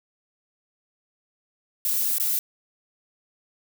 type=noise with dropouts; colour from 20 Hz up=violet; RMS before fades=-24 dBFS; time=1.85-2.39 s; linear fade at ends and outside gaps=1 ms; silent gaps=2.183-2.199 s; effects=none